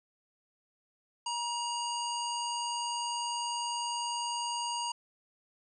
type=harmonic tone; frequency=950 Hz; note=A#5; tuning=33 cents sharp; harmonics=1 / 3 / 5 / 7 / 9; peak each=-34 / -39 / -41 / -42 / -44 dBFS; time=1.26-4.92 s; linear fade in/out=5 ms; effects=none